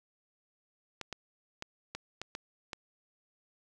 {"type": "clicks", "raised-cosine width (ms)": 0.2, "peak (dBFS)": -21, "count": 7, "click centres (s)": [1.013, 1.127, 1.624, 1.95, 2.216, 2.351, 2.732], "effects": []}